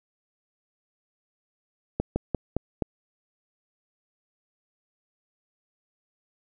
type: slowing click train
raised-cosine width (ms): 2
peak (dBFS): -11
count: 5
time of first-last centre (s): 2-2.822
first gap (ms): 160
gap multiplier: 1.17
effects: none